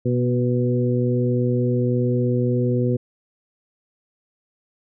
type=harmonic tone with a mistuned harmonic; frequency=123.47 Hz; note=B2; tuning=in tune; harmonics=1 / 2 / 3 / 4; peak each=-20 / -23 / -25 / -26 dBFS; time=0.05-2.97 s; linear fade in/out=10 ms; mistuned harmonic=2; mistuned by=-15 cents; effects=none